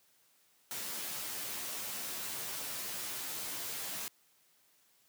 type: noise with comb filter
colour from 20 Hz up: white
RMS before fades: -40 dBFS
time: 0.71-4.08 s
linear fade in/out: 0 ms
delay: 12 ms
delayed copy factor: -0.7
effects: white hiss -69 dBFS RMS until 5.08 s + high-pass 100 Hz 12 dB/octave